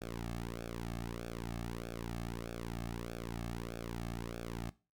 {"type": "tone with flanger", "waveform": "sawtooth", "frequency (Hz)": 57.8, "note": "A#1", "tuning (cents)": -14, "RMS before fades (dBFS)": -42, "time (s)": [0.01, 4.7], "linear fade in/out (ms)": 10, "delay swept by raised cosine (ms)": [0.99, 2.09], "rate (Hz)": 1.6, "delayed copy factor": -1, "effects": ["noise-tail reverb RT60 0.3 s tail -19 dB re dry"]}